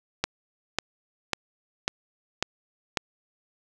click train, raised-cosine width 0.2 ms, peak -6 dBFS, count 6, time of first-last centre 0.24-2.972 s, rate 1.83 Hz, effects none

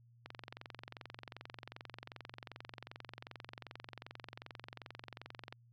click train, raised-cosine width 0.3 ms, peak -30 dBFS, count 120, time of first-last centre 0.26-5.525 s, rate 22.6 Hz, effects added 118 Hz sine -62 dBFS peak until 5.72 s

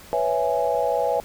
sine chord, C# minor seventh, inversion third, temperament equal, 493.9 / 554.4 / 659.3 / 830.6 Hz, B4 / C#5 / E5 / G#5, 0 / 0 / 0 / 0 cents, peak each -25 dBFS, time 0.13-1.2 s, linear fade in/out 0 ms, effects pink hiss -45 dBFS RMS until 1.24 s

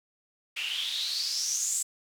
white noise with band-pass filter sweep, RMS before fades -31 dBFS, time 0.56-1.83 s, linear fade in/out 10 ms, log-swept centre 2600 to 7900 Hz, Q 7.5, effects none

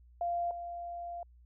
sine tone pair in turn, 693 / 693 Hz, F5 / F5, -14 / -14 cents, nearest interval unison, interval 0 cents, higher neither, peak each -30 / -38 dBFS, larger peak first, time 0.21-0.51 / 0.51-1.23 s, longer second, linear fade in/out 2 ms, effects added 60 Hz sine -56 dBFS peak until 1.45 s

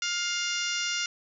harmonic tone, 704 Hz, F5, 14 cents sharp, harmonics 2 / 3 / 4 / 5 / 6 / 7 / 8 / 9 / 10, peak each -34 / -35 / -33 / -38 / -40 / -38 / -35 / -41 / -42 dBFS, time 0.02-1.06 s, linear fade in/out 2 ms, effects none

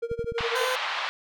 triangle tone with tremolo, 466.2 Hz, A#4, in tune, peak -23 dBFS, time 0.02-0.69 s, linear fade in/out 10 ms, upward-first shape sine, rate 12 Hz, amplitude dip 90%
clicks, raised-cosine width 5 ms, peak -24 dBFS, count 5, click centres 0.115 / 0.193 / 0.244 / 0.321 / 0.408 s
pink band-pass noise, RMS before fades -30 dBFS, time 0.38-1.09 s, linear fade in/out 0 ms, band 790 to 3900 Hz, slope 24 dB/octave
20% pulse tone, 510 Hz, C5, 44 cents flat, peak -21 dBFS, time 0.55-0.76 s, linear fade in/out 10 ms
effects none

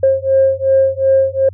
sine beating tone pair, 534 / 536.7 Hz, C5 / C5, +35 / +44 cents, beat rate 2.7 Hz, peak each -12 dBFS, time 0.03-1.49 s, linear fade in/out 5 ms, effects tanh soft clip ceiling -2 dBFS + added 94 Hz sine -31 dBFS peak until 1.53 s

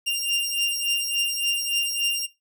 sawtooth beating tone pair, 2791 / 2794.5 Hz, F7 / F7, -2 / 0 cents, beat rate 3.5 Hz, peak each -23 / -22 dBFS, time 0.06-2.27 s, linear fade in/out 20 ms, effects noise-tail reverb RT60 0.2 s tail -18 dB re dry

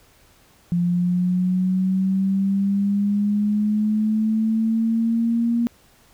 sine linear sweep, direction up, 173.3 to 236.1 Hz, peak -17 dBFS, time 0.72-5.67 s, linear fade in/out 0 ms, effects pink hiss -55 dBFS RMS until 6.13 s

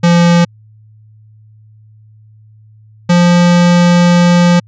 square tone pair in turn, 172.2 / 174.91 Hz, F3 / F3, -24 / +3 cents, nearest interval unison, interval 27 cents, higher second, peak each -6 dBFS, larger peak neither, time 0.03-0.45 / 3.09-4.6 s, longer second, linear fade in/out 10 ms, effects added 108 Hz sine -39 dBFS peak until 4.67 s + resampled to 16000 Hz

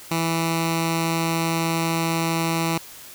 10% pulse tone with notch filter, 164.81 Hz, E3, in tune, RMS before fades -23 dBFS, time 0.11-2.78 s, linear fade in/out 5 ms, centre 560 Hz, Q 1.5, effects white hiss -42 dBFS RMS until 3.14 s

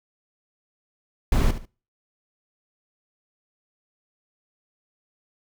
brown noise with echo, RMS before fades -18 dBFS, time 1.32-1.51 s, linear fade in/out 2 ms, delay 72 ms, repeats 2, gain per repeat -12 dB, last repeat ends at 1.654 s, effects noise-tail reverb RT60 0.4 s tail -26 dB re dry

